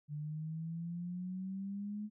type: exponential sweep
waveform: sine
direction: up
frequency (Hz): 146.83 to 213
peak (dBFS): -38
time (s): 0.08-2.1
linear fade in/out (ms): 50
effects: none